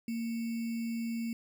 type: tone with sample-and-hold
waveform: sine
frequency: 230.1 Hz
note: A#3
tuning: 22 cents flat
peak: -32 dBFS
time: 0.08-1.33 s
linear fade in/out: 2 ms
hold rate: 2450 Hz
effects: none